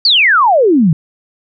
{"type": "exponential sweep", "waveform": "sine", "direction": "down", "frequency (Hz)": [4728, 146.4], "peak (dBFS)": -6, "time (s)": [0.05, 0.93], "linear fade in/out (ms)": 2, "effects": []}